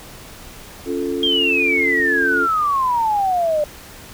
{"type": "chord", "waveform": "sine", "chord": "Db augmented", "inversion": "none", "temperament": "equal", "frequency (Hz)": [277.2, 349.2, 440], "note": ["Db4", "F4", "A4"], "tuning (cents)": [0, 0, 0], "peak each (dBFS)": -24, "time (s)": [0.85, 2.48], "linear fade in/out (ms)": 50}
{"type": "exponential sweep", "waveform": "sine", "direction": "down", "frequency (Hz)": [3247, 587.3], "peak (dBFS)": -15, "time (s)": [1.23, 3.64], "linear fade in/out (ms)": 2}
{"type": "click", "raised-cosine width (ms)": 3, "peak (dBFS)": -24, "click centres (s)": 2}
{"effects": ["pink hiss -39 dBFS RMS until 4.13 s"]}